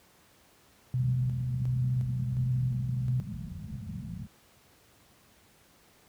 sine tone with tremolo, 126.3 Hz, B2, 39 cents sharp, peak -25 dBFS, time 0.94-3.2 s, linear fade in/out 0 ms, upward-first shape square, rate 1.4 Hz, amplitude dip 35%
white low-pass noise, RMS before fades -38 dBFS, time 0.97-4.27 s, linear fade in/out 10 ms, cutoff 220 Hz, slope 96 dB/octave
effects pink hiss -61 dBFS RMS until 6.08 s + high-pass 60 Hz 12 dB/octave

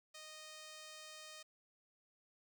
5% pulse tone, 620 Hz, D#5, 6 cents flat, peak -40 dBFS, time 0.14-1.43 s, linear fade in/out 10 ms, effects none

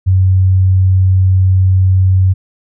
sine tone, 93.8 Hz, F#2, 24 cents sharp, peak -6 dBFS, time 0.06-2.34 s, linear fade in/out 20 ms, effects none

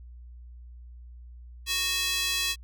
square tone with high-pass filter, 369.5 Hz, F#4, 2 cents flat, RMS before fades -28 dBFS, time 1.66-2.56 s, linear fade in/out 50 ms, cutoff 3100 Hz, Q 1.5, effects added 60 Hz sine -43 dBFS peak until 2.63 s

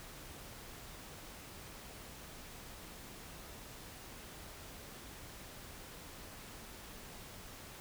silence, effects pink hiss -51 dBFS RMS until 7.8 s

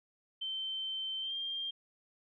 sine tone with pitch glide, 3100 to 3193 Hz, G7 to G7, -20 to +31 cents, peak -35 dBFS, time 0.41-1.71 s, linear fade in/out 10 ms, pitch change +51 cents, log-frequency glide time 1.2-1.34 s, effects none

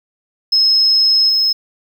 triangle tone with level steps, 5170 Hz, E8, 34 cents flat, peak -6 / -9 dBFS, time 0.52-1.53 s, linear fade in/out 10 ms, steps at 1.29 s, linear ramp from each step 5 ms, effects tanh soft clip ceiling -7 dBFS + 8-bit

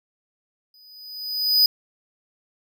square tone with exponential growth, 4978 Hz, D#8, in tune, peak -12 dBFS, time 0.74-1.66 s, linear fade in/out 2 ms, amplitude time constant 200 ms, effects none

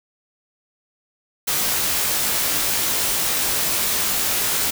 white noise with comb filter, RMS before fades -21 dBFS, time 1.47-4.71 s, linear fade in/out 10 ms, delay 18 ms, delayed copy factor -0.65, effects none

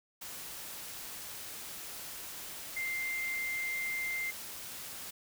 sine tone in noise, 2093 Hz, C7, in tune, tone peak -33 dBFS, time 2.76-4.31 s, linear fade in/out 10 ms, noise white, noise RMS -44 dBFS, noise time 0.21-5.11 s, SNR +8 dB, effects none

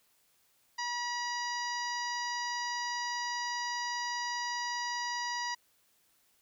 harmonic tone, 965 Hz, B5, 40 cents flat, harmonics 1 / 2 / 3 / 4 / 5 / 6 / 7, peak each -36 / -38 / -48 / -49 / -40 / -44 / -53 dBFS, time 0.78-5.55 s, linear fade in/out 10 ms, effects white hiss -70 dBFS RMS until 6.41 s

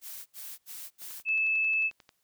blue noise bursts, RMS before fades -42 dBFS, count 4, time 0.01-1.229 s, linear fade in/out 50 ms, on 250 ms, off 73 ms
click train, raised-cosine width 0.2 ms, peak -34 dBFS, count 13, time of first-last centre 1.02-2.091 s, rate 11.2 Hz
sine tone, 2615 Hz, E7, 15 cents flat, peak -24 dBFS, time 1.25-1.91 s, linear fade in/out 50 ms
effects white hiss -75 dBFS RMS until 2.23 s

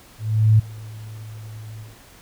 sine tone with ADSR envelope, 108.9 Hz, A2, 17 cents flat, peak -9 dBFS, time 0.18-1.97 s, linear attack 410 ms, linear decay 11 ms, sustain -24 dB, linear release 170 ms, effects pink hiss -48 dBFS RMS until 2.21 s

